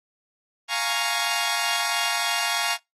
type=chord; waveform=10% pulse; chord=Bb minor seventh; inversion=second; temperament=equal; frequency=698.5 / 830.6 / 932.3 / 1108.7 Hz; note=F5 / Ab5 / Bb5 / Db6; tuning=0 / 0 / 0 / 0 cents; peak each=-20 / -21 / -20 / -20 dBFS; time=0.68-2.78 s; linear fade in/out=50 ms; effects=noise-tail reverb RT60 0.2 s tail -26 dB re dry + AAC 32 kbps